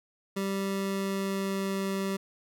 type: tone with pitch glide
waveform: 25% pulse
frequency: 195.4 to 194.27 Hz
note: G3 to G3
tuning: -5 to -15 cents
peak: -25 dBFS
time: 0.36-2.17 s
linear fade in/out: 10 ms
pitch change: -10 cents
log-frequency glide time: 0.71-1.88 s
effects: none